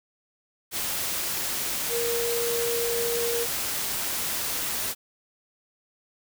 sine tone in noise, 470 Hz, A#4, 14 cents sharp, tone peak -26 dBFS, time 1.89-3.47 s, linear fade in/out 50 ms, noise white, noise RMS -29 dBFS, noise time 0.71-4.95 s, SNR 0 dB, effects none

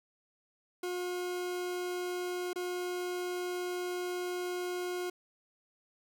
40% pulse tone with dropouts, 358.9 Hz, F4, 47 cents sharp, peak -33 dBFS, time 0.83-5.1 s, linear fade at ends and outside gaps 5 ms, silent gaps 2.532-2.558 s, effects none

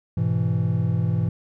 triangle chord, E major, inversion first, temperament just, 103.01 / 123.61 / 164.81 Hz, G#2 / B2 / E3, -14 / +2 / 0 cents, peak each -22 dBFS, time 0.17-1.29 s, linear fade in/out 5 ms, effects none

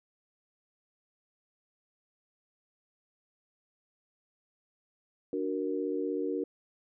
sine chord, D augmented, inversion none, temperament equal, 293.7 / 370 / 466.2 Hz, D4 / F#4 / A#4, 0 / 0 / 0 cents, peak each -34 dBFS, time 5.33-6.44 s, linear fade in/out 2 ms, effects none

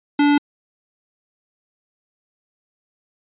square tone, 290 Hz, D4, 22 cents flat, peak -13 dBFS, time 0.19-0.38 s, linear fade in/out 5 ms, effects resampled to 8000 Hz

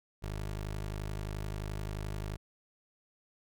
20% pulse tone, 51.5 Hz, G#1, 14 cents flat, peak -31 dBFS, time 0.22-2.37 s, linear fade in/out 20 ms, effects none

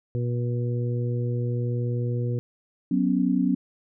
harmonic tone, 120.9 Hz, B2, 36 cents flat, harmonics 1 / 2 / 3 / 4, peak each -24 / -35 / -35 / -35 dBFS, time 0.15-2.39 s, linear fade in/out 0 ms
sine chord, F# suspended fourth, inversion none, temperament equal, 185 / 246.9 / 277.2 Hz, F#3 / B3 / C#4, 0 / 0 / 0 cents, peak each -24 dBFS, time 2.91-3.55 s, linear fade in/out 5 ms
effects none

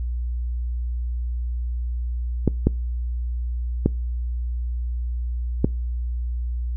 clicks, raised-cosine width 3 ms, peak -3 dBFS, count 4, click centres 2.477 / 2.67 / 3.86 / 5.645 s, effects noise-tail reverb RT60 0.3 s tail -25 dB re dry + added 60 Hz sine -23 dBFS peak until 6.76 s

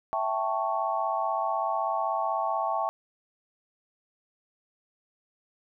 sine chord, A dominant seventh, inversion second, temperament equal, 659.3 / 784 / 880 / 1108.7 Hz, E5 / G5 / A5 / C#6, 0 / 0 / 0 / 0 cents, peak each -31 dBFS, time 0.13-2.89 s, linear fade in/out 0 ms, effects none

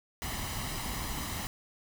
pink noise with comb filter, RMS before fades -36 dBFS, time 0.22-1.47 s, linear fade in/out 0 ms, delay 1 ms, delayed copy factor +0.55, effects none

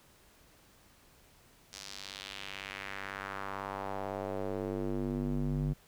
square tone with band-pass filter sweep, 49 Hz, G1, in tune, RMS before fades -37 dBFS, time 1.72-5.74 s, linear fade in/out 20 ms, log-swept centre 5700 to 160 Hz, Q 1.8, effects pink hiss -62 dBFS RMS until 5.87 s

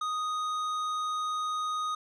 triangle tone with tanh clipping, 1244.5 Hz, D#6, in tune, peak -31 dBFS, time 0.01-1.95 s, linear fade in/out 5 ms, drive 15 dB, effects none

